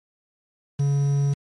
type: tone with quantisation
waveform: triangle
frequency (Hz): 141.2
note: C#3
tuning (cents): +32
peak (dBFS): -16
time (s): 0.79-1.34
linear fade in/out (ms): 10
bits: 7
effects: MP3 48 kbps